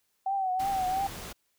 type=tone with vibrato; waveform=sine; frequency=762 Hz; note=G5; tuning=49 cents flat; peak=-26 dBFS; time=0.26-1.07 s; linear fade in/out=5 ms; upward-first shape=triangle; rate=2.9 Hz; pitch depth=74 cents each way
type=noise; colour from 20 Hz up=pink; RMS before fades=-41 dBFS; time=0.59-1.33 s; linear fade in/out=10 ms
effects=white hiss -74 dBFS RMS until 1.58 s